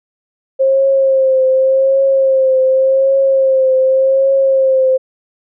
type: tone with vibrato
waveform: sine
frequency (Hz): 532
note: C5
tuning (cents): +29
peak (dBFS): -8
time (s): 0.59-4.98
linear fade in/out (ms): 20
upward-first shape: triangle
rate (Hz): 0.87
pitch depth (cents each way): 38
effects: none